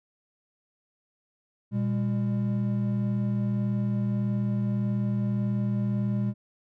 triangle tone pair together, 119.8 / 201.5 Hz, A#2 / G3, +48 / +48 cents, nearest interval major sixth, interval 900 cents, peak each -25 / -25 dBFS, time 1.71-6.34 s, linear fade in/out 50 ms, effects none

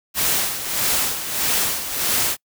white noise with tremolo, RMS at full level -19 dBFS, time 0.14-2.37 s, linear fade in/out 50 ms, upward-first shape sine, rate 1.6 Hz, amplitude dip 65%, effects noise-tail reverb RT60 0.1 s tail -26 dB re dry

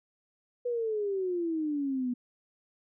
sine exponential sweep, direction down, 493.9 to 242.3 Hz, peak -28 dBFS, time 0.65-2.14 s, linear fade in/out 10 ms, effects none

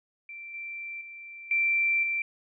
sine tone with level steps, 2349 Hz, D7, in tune, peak -39 / -35 / -41 / -22 / -26 dBFS, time 0.29-2.22 s, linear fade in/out 2 ms, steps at 0.54 / 1.01 / 1.51 / 2.03 s, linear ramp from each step 2 ms, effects none

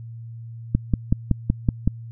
click train, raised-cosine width 5 ms, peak -5 dBFS, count 7, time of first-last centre 0.75-1.876 s, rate 5.33 Hz, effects added 115 Hz sine -34 dBFS peak until 2.11 s

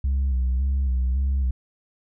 sine tone with vibrato, 65.41 Hz, C2, in tune, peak -17 dBFS, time 0.04-1.51 s, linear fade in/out 5 ms, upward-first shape square, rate 1.8 Hz, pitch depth 55 cents each way, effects tanh soft clip ceiling -18 dBFS

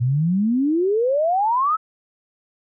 sine exponential sweep, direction up, 116.54 to 1323 Hz, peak -16 dBFS, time 0-1.77 s, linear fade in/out 20 ms, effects none

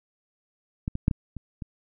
clicks, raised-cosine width 5 ms, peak -15 / -17 / -7 / -14 / -24 / -22 dBFS, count 6, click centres 0.879 / 0.954 / 1.081 / 1.112 / 1.367 / 1.622 s, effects none

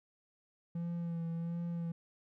triangle tone with vibrato, 168.7 Hz, E3, 40 cents sharp, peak -33 dBFS, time 0.75-1.92 s, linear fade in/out 5 ms, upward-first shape sine, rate 1.4 Hz, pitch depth 27 cents each way, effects none

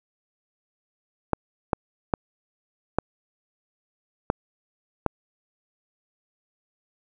clicks, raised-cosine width 1 ms, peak -6 dBFS, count 6, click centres 1.333 / 1.732 / 2.138 / 2.986 / 4.301 / 5.063 s, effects none

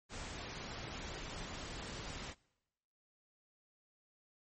pink noise, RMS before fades -45 dBFS, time 0.09-2.35 s, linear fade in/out 50 ms, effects noise-tail reverb RT60 1.0 s tail -25 dB re dry + MP3 32 kbps

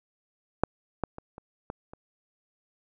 clicks, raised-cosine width 1 ms, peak -7 / -13 / -25 / -28 / -20 / -29 dBFS, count 6, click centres 0.636 / 1.037 / 1.184 / 1.381 / 1.701 / 1.935 s, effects none

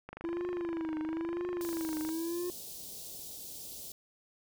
click train, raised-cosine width 0.5 ms, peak -28 dBFS, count 51, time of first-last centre 0.09-2.09 s, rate 25 Hz
triangle tone with vibrato, 332.9 Hz, E4, 17 cents sharp, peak -31 dBFS, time 0.24-2.5 s, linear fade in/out 0 ms, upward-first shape triangle, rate 1 Hz, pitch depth 130 cents each way
white band-stop noise, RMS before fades -45 dBFS, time 1.61-3.92 s, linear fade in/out 2 ms, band 650 to 3700 Hz, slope 24 dB/octave
effects none

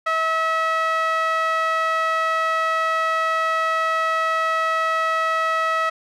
sawtooth tone with band-pass filter, 646 Hz, E5, 35 cents flat, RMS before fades -21 dBFS, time 0.06-5.9 s, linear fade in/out 10 ms, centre 1500 Hz, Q 2.6, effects none

